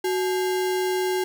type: tone with sample-and-hold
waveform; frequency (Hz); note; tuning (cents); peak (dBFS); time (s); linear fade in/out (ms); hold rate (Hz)
sine; 370; F#4; 0; -21; 0.04-1.24; 5; 1225
effects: none